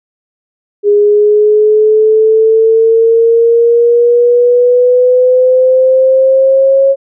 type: exponential sweep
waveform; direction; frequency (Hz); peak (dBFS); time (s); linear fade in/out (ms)
sine; up; 410 to 547; -4; 0.83-6.96; 50
effects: none